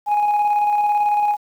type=tone with tremolo; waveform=sine; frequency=830.6 Hz; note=G#5; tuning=in tune; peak=-11 dBFS; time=0.06-1.37 s; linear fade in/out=50 ms; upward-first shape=square; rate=18 Hz; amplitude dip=35%; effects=tanh soft clip ceiling -13 dBFS + 8-bit